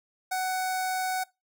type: tone with notch filter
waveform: sawtooth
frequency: 746 Hz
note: F#5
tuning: 14 cents sharp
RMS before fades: -29 dBFS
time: 0.31-1.24 s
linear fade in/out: 10 ms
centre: 3000 Hz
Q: 1.9
effects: noise-tail reverb RT60 0.2 s tail -20 dB re dry